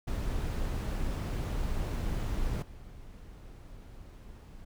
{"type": "noise with level steps", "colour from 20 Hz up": "brown", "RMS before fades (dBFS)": [-32, -48], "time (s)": [0.07, 4.65], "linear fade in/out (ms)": 10, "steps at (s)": 2.62, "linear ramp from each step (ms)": 5, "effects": []}